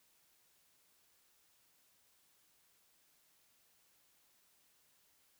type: silence
effects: white hiss -72 dBFS RMS until 5.39 s